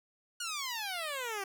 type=exponential sweep; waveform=10% pulse; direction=down; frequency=1464 to 380 Hz; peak=-27 dBFS; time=0.4-1.44 s; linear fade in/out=5 ms; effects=none